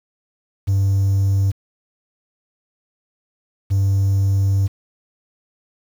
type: tone pair in turn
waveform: triangle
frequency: 97.9 / 97.9 Hz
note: G2 / G2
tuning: -2 / -2 cents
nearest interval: unison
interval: 0 cents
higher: neither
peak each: -11 dBFS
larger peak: neither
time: 0.67-1.52 / 3.7-4.68 s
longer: second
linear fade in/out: 20 ms
effects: tanh soft clip ceiling -8 dBFS + 7-bit